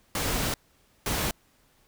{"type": "noise bursts at uneven times", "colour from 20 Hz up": "pink", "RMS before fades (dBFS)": -28, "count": 2, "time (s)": [[0.15, 0.54], [1.06, 1.31]], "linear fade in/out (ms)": 2, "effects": ["pink hiss -64 dBFS RMS until 1.87 s"]}